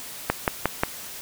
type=click train; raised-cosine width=0.5 ms; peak=-4 dBFS; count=4; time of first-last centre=0.3-0.835 s; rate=5.61 Hz; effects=white hiss -38 dBFS RMS until 1.21 s